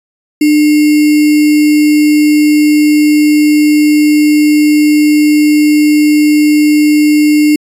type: tone with sample-and-hold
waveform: sine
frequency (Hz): 300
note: D4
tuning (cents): +37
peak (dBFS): -4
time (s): 0.41-7.56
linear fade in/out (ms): 5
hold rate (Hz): 2450
effects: resampled to 32000 Hz